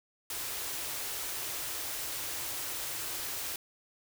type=band-stop noise; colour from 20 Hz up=white; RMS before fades=-37 dBFS; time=0.3-3.56 s; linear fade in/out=2 ms; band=150 to 260 Hz; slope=96 dB/octave; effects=none